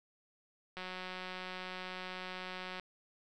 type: click train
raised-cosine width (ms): 0.3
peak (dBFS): -27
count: 374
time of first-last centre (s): 0.77-2.797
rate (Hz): 184
effects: none